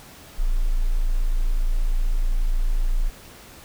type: tone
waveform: sine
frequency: 28.3 Hz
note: A0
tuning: 50 cents sharp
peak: -17 dBFS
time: 0.38-3.1 s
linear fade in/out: 20 ms
effects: pink hiss -45 dBFS RMS until 3.64 s